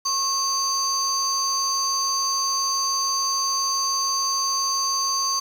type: tone cluster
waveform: sine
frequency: 1087 / 4636 / 6210 Hz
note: C#6 / D8 / G8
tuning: -34 / -23 / -17 cents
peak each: -24 dBFS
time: 0.05-5.4 s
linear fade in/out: 10 ms
effects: tanh soft clip ceiling -15 dBFS + 7-bit